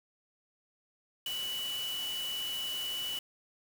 sine tone in noise, 2959 Hz, F#7, 1 cent flat, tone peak -34 dBFS, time 1.26-3.19 s, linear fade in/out 2 ms, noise white, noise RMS -43 dBFS, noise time 1.26-3.19 s, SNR +6 dB, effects none

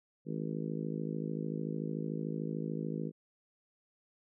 harmonic tone, 53.5 Hz, A1, 48 cents flat, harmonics 3 / 4 / 5 / 6 / 7 / 8 / 9, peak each -38 / -40 / -42 / -44 / -45 / -46 / -47 dBFS, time 0.25-3.12 s, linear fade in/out 50 ms, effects none

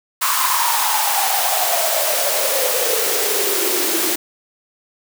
white noise with high-pass filter sweep, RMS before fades -18 dBFS, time 0.21-4.16 s, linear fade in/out 10 ms, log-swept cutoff 1100 to 320 Hz, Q 9.3, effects none

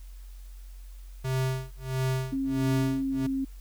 square tone with tremolo, 130.81 Hz, C3, in tune, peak -25 dBFS, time 1.24-3.27 s, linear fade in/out 10 ms, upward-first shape sine, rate 1.5 Hz, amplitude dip 100%
sine tone with pitch glide, 270 to 268.4 Hz, C#4 to C4, -45 to +44 cents, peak -26 dBFS, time 2.32-3.45 s, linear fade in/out 10 ms, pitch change -11 cents, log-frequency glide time 3.04-3.17 s
effects added 45 Hz sine -41 dBFS peak until 3.6 s + white hiss -60 dBFS RMS until 3.6 s

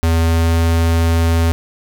square tone with pitch glide, 82.41 to 82.98 Hz, E2 to E2, 0 to +12 cents, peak -12 dBFS, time 0.03-1.52 s, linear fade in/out 0 ms, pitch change +12 cents, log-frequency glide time 0.19-0.59 s, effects none

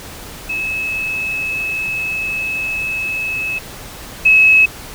sine tone pair in turn, 2589 / 2577 Hz, E7 / E7, -32 / -40 cents, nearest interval unison, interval 8 cents, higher first, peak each -18 / -6 dBFS, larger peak second, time 0.49-3.59 / 4.25-4.66 s, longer first, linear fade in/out 10 ms, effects pink hiss -33 dBFS RMS until 4.94 s

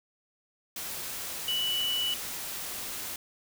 sine tone in noise, 2960 Hz, F#7, in tune, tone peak -27 dBFS, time 1.48-2.14 s, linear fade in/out 2 ms, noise white, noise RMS -37 dBFS, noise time 0.76-3.16 s, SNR +7 dB, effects none

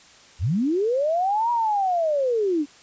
sine linear two-way sweep, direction up then down, 61.74 to 966 to 275.3 Hz, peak -19 dBFS, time 0.39-2.66 s, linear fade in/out 50 ms, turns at 1.51 s, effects white hiss -50 dBFS RMS until 2.82 s + resampled to 16000 Hz

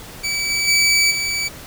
20% pulse tone with level steps, 2296 Hz, D7, 40 cents flat, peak -15 / -13 / -8 / -15 dBFS, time 0.23-1.49 s, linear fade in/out 20 ms, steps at 0.49 / 0.67 / 1.1 s, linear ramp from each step 20 ms, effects pink hiss -37 dBFS RMS until 1.66 s

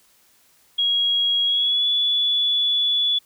sine tone with pitch glide, 3300 to 3430 Hz, G#7 to A7, -12 to -45 cents, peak -17 dBFS, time 0.78-3.19 s, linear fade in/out 10 ms, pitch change +67 cents, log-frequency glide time 1.46-1.86 s, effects white hiss -58 dBFS RMS until 3.25 s

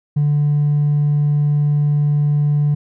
sine tone with hard clipping, 146.83 Hz, D3, in tune, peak -13 dBFS, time 0.16-2.75 s, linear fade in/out 10 ms, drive 1 dB, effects none

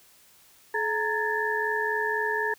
sine tone cluster, 429.6 / 924 / 1695 / 1779 Hz, A4 / A#5 / G#6 / A6, -41 / -16 / +35 / +19 cents, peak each -30 dBFS, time 0.74-2.54 s, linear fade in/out 5 ms, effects white hiss -57 dBFS RMS until 2.58 s

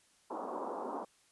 white band-pass noise, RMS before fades -40 dBFS, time 0.3-1.05 s, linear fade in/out 10 ms, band 230 to 1100 Hz, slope 48 dB/octave, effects white hiss -68 dBFS RMS until 1.31 s + resampled to 24000 Hz

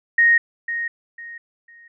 sine tone with echo, 1864.7 Hz, A#6, in tune, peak -11 dBFS, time 0.18-0.38 s, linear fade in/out 5 ms, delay 500 ms, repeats 3, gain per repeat -11 dB, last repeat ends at 1.88 s, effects none

